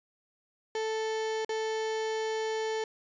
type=tone with dropouts; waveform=35% pulse; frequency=440 Hz; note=A4; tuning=in tune; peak=-28 dBFS; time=0.75-2.84 s; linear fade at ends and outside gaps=2 ms; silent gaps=1.448-1.492 s; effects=resampled to 16000 Hz